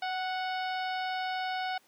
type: harmonic tone with a mistuned harmonic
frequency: 738 Hz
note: F#5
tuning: 5 cents flat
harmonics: 1 / 2 / 3 / 4 / 5 / 6 / 7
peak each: -32 / -38 / -42 / -44 / -46 / -48 / -49 dBFS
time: 0.02-1.78 s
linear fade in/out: 5 ms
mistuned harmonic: 1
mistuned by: +19 cents
effects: pink hiss -64 dBFS RMS until 1.87 s + high-pass 300 Hz 12 dB/octave